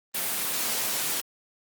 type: noise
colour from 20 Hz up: white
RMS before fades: -28 dBFS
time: 0.14-1.21 s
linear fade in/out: 10 ms
effects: high-pass 150 Hz 12 dB/octave + Opus 24 kbps